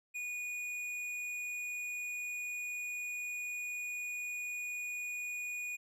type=tone with hard clipping; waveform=triangle; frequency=2459 Hz; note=D#7; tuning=21 cents flat; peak=-39 dBFS; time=0.14-5.77 s; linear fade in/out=20 ms; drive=12 dB; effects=none